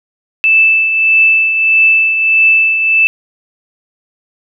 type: tone with tremolo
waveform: sine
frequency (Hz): 2637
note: E7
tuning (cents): 0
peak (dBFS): -4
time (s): 0.44-3.07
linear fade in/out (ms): 0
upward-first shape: triangle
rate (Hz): 1.6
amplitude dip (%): 55
effects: none